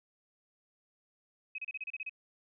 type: tone bursts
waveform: sine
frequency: 2539 Hz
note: D#7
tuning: 34 cents sharp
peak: -36 dBFS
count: 9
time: 1.55-2.095 s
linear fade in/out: 5 ms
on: 33 ms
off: 31 ms
effects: none